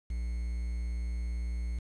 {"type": "tone with quantisation", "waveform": "triangle", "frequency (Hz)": 58.9, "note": "A#1", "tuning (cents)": 19, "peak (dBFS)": -29, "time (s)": [0.1, 1.79], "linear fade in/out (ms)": 5, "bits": 9, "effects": ["resampled to 24000 Hz"]}